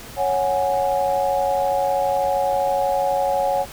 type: chord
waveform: sine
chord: C# suspended fourth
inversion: none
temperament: just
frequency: 554.4 / 739.2 / 831.5 Hz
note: C#5 / F#5 / G#5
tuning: 0 / -2 / +2 cents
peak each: -21 / -22 / -23 dBFS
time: 0.16-3.66 s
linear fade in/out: 50 ms
effects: pink hiss -38 dBFS RMS until 3.72 s